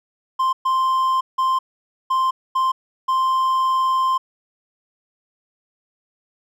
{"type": "tone bursts at uneven times", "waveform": "triangle", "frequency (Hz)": 1046.5, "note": "C6", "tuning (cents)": 0, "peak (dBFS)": -14, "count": 6, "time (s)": [[0.39, 0.53], [0.65, 1.21], [1.38, 1.59], [2.1, 2.31], [2.55, 2.72], [3.08, 4.18]], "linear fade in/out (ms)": 10, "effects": []}